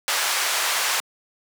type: band-pass noise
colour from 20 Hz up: pink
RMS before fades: -23 dBFS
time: 0.08-1 s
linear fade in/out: 0 ms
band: 960 to 12000 Hz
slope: 12 dB/octave
effects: high-pass 400 Hz 12 dB/octave